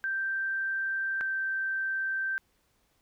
sine tone pair in turn, 1568 / 1560.4 Hz, G6 / G6, 0 / -8 cents, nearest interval unison, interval 8 cents, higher first, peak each -28 dBFS, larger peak neither, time 0.04-1.21 / 1.21-2.38 s, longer neither, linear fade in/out 0 ms, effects pink hiss -71 dBFS RMS until 3.01 s

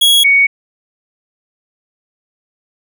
45% pulse / sine tone pair in turn, 3327 / 2233 Hz, G#7 / C#7, +2 / +12 cents, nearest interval perfect fifth, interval 690 cents, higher first, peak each -6 dBFS, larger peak neither, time 0.01-0.24 / 0.24-0.47 s, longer neither, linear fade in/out 10 ms, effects none

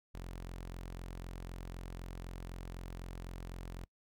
sawtooth tone, 43.96 Hz, F1, 12 cents sharp, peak -39 dBFS, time 0.14-3.85 s, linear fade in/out 10 ms, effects noise-tail reverb RT60 0.1 s tail -24 dB re dry

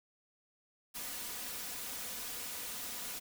white noise with comb filter, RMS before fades -42 dBFS, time 0.94-3.2 s, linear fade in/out 20 ms, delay 4.1 ms, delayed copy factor +0.5, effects none

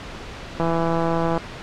click train, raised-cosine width 1 ms, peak -9 dBFS, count 130, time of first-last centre 0.6-1.377 s, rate 166 Hz, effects pink hiss -35 dBFS RMS until 1.62 s + low-pass 4000 Hz 12 dB/octave

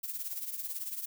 violet noise with tremolo, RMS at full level -35 dBFS, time 0.03-1.06 s, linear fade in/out 10 ms, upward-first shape triangle, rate 18 Hz, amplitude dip 75%, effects none

